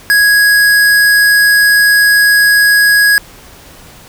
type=tone; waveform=square; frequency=1661.2 Hz; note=G#6; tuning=in tune; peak=-6 dBFS; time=0.1-3.18 s; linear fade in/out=0 ms; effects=pink hiss -37 dBFS RMS until 4.08 s